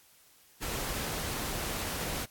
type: noise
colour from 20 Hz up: pink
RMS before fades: -35 dBFS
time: 0.61-2.26 s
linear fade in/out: 20 ms
effects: white hiss -61 dBFS RMS until 2.3 s + AAC 64 kbps